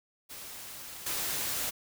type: noise with level steps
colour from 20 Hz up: white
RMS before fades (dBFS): -44 / -33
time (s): 0.29-1.71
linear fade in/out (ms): 20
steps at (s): 1.06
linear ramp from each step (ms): 5
effects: none